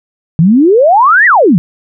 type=exponential two-way sweep; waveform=sine; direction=up then down; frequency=152.6 to 2000 to 152.6 Hz; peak=-3 dBFS; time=0.39-1.58 s; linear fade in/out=0 ms; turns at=1.26 s; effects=none